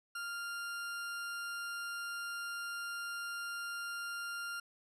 40% pulse tone, 1396.9 Hz, F6, in tune, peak -38 dBFS, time 0.15-4.6 s, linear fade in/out 5 ms, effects resampled to 32000 Hz

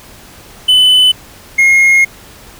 triangle tone pair in turn, 3012 / 2148 Hz, F#7 / C7, +30 / +45 cents, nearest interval tritone, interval 585 cents, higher first, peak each -3 dBFS, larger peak neither, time 0.68-1.12 / 1.58-2.05 s, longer second, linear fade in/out 10 ms, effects pink hiss -37 dBFS RMS until 2.59 s

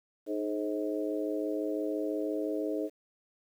harmonic tone with a mistuned harmonic, 105.9 Hz, G#2, 34 cents sharp, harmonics 3 / 4 / 5 / 6, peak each -33 / -35 / -37 / -39 dBFS, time 0.26-2.9 s, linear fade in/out 50 ms, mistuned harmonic 3, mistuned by -48 cents, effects 10-bit

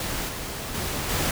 pink noise with level steps, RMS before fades -29 / -33 / -29 / -25 dBFS, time 0-1.31 s, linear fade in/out 2 ms, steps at 0.28 / 0.74 / 1.09 s, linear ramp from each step 10 ms, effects none

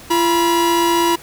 45% pulse tone pair together, 341.4 / 969 Hz, F4 / B5, -39 / -33 cents, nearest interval octave + tritone, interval 1806 cents, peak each -16 dBFS, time 0.1-1.16 s, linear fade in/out 10 ms, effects pink hiss -39 dBFS RMS until 1.22 s

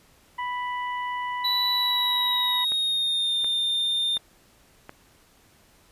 harmonic tone, 987.8 Hz, B5, in tune, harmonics 1 / 2 / 3, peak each -28 / -34 / -43 dBFS, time 0.38-2.65 s, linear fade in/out 10 ms
triangle tone with pitch glide, 3946 to 3618 Hz, B7 to A7, -2 to +48 cents, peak -21 dBFS, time 1.44-4.18 s, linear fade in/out 10 ms, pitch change -150 cents, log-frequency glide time 1.71-3.39 s
click train, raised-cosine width 0.5 ms, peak -23 dBFS, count 4, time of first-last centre 2.72-4.894 s, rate 1.38 Hz
effects pink hiss -58 dBFS RMS until 5.91 s + resampled to 32000 Hz

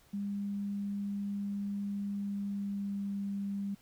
sine tone with pitch glide, 201.4 to 199.43 Hz, G3 to G3, +47 to +30 cents, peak -33 dBFS, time 0.13-3.75 s, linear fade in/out 10 ms, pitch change -17 cents, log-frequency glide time 2.07-3.2 s, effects pink hiss -64 dBFS RMS until 3.81 s

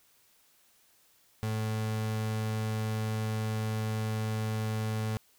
35% pulse tone, 109.2 Hz, A2, 13 cents flat, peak -28 dBFS, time 1.43-5.17 s, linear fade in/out 0 ms, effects white hiss -65 dBFS RMS until 5.38 s

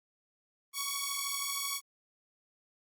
5% pulse beating tone pair, 1113 / 1126 Hz, C#6 / C#6, +7 / +27 cents, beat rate 13 Hz, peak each -24 dBFS, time 0.73-1.81 s, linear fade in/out 50 ms, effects Opus 32 kbps

